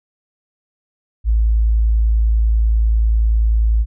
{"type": "tone", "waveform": "sine", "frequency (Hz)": 55.1, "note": "A1", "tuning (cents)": 3, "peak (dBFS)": -11, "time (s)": [1.24, 3.86], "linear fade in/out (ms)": 50, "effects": []}